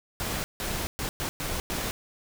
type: noise bursts at uneven times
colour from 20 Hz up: pink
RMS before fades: -31 dBFS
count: 6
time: 0.2-0.44 / 0.6-0.87 / 0.99-1.09 / 1.2-1.29 / 1.4-1.6 / 1.7-1.91 s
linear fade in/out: 0 ms
effects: none